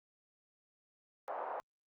white band-pass noise, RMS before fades -41 dBFS, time 1.28-1.6 s, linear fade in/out 0 ms, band 530 to 980 Hz, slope 24 dB/octave, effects Opus 48 kbps

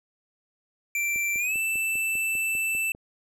square tone with pitch glide, 2349 to 2652 Hz, D7 to E7, 0 to +10 cents, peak -25 dBFS, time 0.95-2.92 s, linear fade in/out 2 ms, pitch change +210 cents, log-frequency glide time 1.37-1.55 s
click train, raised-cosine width 2 ms, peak -31 dBFS, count 10, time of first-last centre 1.16-2.949 s, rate 5.03 Hz
effects none

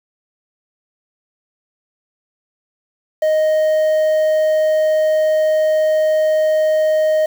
triangle tone with quantisation, 622.3 Hz, D#5, in tune, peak -10 dBFS, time 3.22-7.26 s, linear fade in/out 5 ms, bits 6, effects none

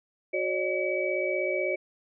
sine tone cluster, 368.3 / 549 / 605 / 2283 Hz, F#4 / C#5 / D#5 / D7, -8 / -17 / -49 / -50 cents, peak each -31 dBFS, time 0.33-1.76 s, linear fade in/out 10 ms, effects none

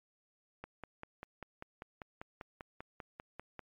click train, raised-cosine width 0.5 ms, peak -29 dBFS, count 16, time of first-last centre 0.64-3.593 s, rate 5.08 Hz, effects MP3 64 kbps

